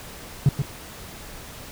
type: tone with echo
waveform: triangle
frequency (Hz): 138.8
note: C#3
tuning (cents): +3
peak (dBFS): -9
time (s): 0.46-0.49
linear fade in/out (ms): 2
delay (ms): 130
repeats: 1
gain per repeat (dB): -8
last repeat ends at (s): 0.62
effects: tanh soft clip ceiling -7 dBFS + pink hiss -40 dBFS RMS until 1.71 s